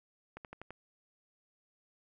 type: slowing click train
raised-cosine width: 0.5 ms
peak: -30 dBFS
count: 5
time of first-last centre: 0.37-0.706 s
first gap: 78 ms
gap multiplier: 1.05
effects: none